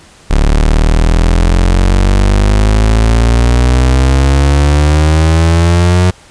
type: exponential sweep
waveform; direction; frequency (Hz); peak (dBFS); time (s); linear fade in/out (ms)
35% pulse; up; 35.66 to 91.5; -4; 0.3-6.11; 10
effects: pink hiss -40 dBFS RMS until 6.3 s + resampled to 22050 Hz